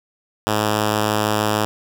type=tone; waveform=5% pulse; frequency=106.4 Hz; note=G#2; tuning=42 cents sharp; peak=-6 dBFS; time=0.47-1.65 s; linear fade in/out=0 ms; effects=none